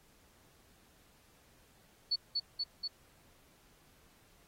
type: tone with echo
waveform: sine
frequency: 4435 Hz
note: C#8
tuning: in tune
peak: -28 dBFS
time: 2.11-2.16 s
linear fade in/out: 10 ms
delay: 240 ms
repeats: 3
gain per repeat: -2 dB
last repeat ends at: 2.88 s
effects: pink hiss -66 dBFS RMS until 4.47 s + AAC 48 kbps